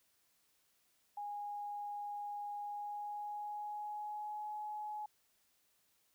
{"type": "tone with pitch glide", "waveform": "sine", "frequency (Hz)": [823, 844.2], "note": ["G#5", "G#5"], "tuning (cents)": [-16, 28], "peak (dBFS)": -40, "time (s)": [1.17, 5.06], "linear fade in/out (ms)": 5, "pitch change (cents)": 44, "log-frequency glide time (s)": [2.57, 4.52], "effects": ["white hiss -75 dBFS RMS until 6.14 s"]}